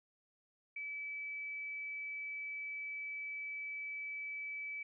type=tone; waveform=sine; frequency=2300 Hz; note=D7; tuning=37 cents flat; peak=-40 dBFS; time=0.76-4.83 s; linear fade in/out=5 ms; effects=none